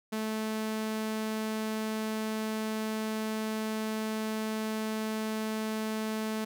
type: tone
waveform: sawtooth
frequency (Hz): 218.1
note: A3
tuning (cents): -15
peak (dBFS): -27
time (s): 0.12-6.45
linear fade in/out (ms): 10
effects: none